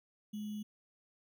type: tone with sample-and-hold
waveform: sine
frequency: 210.3 Hz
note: G#3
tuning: 22 cents sharp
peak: -38 dBFS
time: 0.33-0.63 s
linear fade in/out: 10 ms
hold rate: 3150 Hz
effects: none